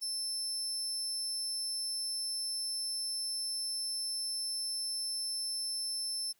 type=tone; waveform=30% pulse; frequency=5300 Hz; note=E8; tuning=9 cents sharp; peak=-30 dBFS; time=0.01-6.33 s; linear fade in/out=20 ms; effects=white hiss -72 dBFS RMS until 6.39 s